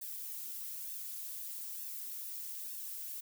violet noise with flanger, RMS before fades -43 dBFS, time 0.01-3.21 s, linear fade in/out 10 ms, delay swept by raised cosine 1.1 to 4 ms, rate 1.1 Hz, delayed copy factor +0.8, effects none

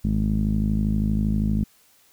sawtooth tone with low-pass filter, 52.6 Hz, G#1, 23 cents sharp, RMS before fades -22 dBFS, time 0.04-1.64 s, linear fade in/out 5 ms, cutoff 210 Hz, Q 4.8, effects white hiss -58 dBFS RMS until 2.12 s

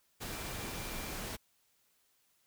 sine tone in noise, 2365 Hz, D7, 12 cents sharp, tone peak -52 dBFS, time 0.31-1.14 s, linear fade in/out 20 ms, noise pink, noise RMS -41 dBFS, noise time 0.2-1.37 s, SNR -14 dB, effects white hiss -73 dBFS RMS until 2.46 s

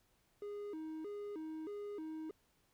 triangle tone with vibrato, 360 Hz, F#4, 47 cents flat, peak -40 dBFS, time 0.42-2.31 s, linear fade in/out 2 ms, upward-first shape square, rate 1.6 Hz, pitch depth 230 cents each way, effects pink hiss -75 dBFS RMS until 2.73 s

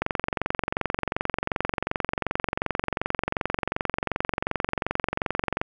click train, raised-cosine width 0.5 ms, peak -9 dBFS, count 128, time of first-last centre 0.02-5.615 s, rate 22.7 Hz, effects none

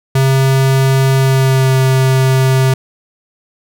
square tone with pitch glide, 133.8 to 131.81 Hz, C3 to C3, +39 to +13 cents, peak -9 dBFS, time 0.15-2.74 s, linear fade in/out 5 ms, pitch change -26 cents, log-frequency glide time 1.16-1.77 s, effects none

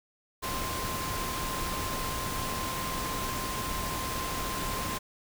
sine tone in noise, 1046.5 Hz, C6, in tune, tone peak -36 dBFS, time 0.42-4.99 s, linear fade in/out 20 ms, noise pink, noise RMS -34 dBFS, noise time 0.42-4.99 s, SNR -5 dB, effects none

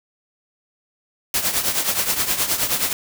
white noise with tremolo, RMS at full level -18 dBFS, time 1.34-2.93 s, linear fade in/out 2 ms, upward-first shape triangle, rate 9.5 Hz, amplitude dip 75%, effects none

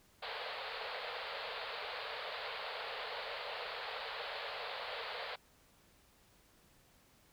pink band-pass noise, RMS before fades -43 dBFS, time 0.22-5.36 s, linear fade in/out 10 ms, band 440 to 4600 Hz, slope 96 dB/octave, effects pink hiss -67 dBFS RMS until 7.32 s

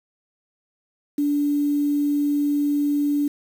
sine tone with quantisation, 290 Hz, D4, 22 cents flat, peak -18 dBFS, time 1.18-3.28 s, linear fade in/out 5 ms, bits 7, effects none

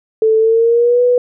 sine tone with pitch glide, 440.6 to 491.7 Hz, A4 to B4, +2 to -8 cents, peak -8 dBFS, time 0.22-1.18 s, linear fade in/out 2 ms, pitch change +190 cents, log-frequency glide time 0.38-1.02 s, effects none

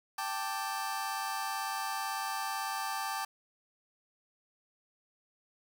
sawtooth chord, G suspended second, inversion none, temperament just, 784 / 882 / 1176 Hz, G5 / A5 / D6, 0 / +4 / +2 cents, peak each -34 dBFS, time 0.18-3.25 s, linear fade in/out 5 ms, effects 9-bit

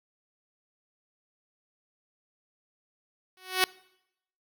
5% pulse tone with exponential growth, 372 Hz, F#4, 9 cents sharp, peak -7 dBFS, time 3.37-3.64 s, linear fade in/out 1 ms, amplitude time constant 57 ms, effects noise-tail reverb RT60 0.8 s tail -23 dB re dry

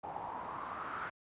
white noise with low-pass filter sweep, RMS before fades -42 dBFS, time 0.03-1.1 s, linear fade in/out 10 ms, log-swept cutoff 800 to 1400 Hz, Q 5.4, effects high-pass 60 Hz 12 dB/octave + resampled to 8000 Hz

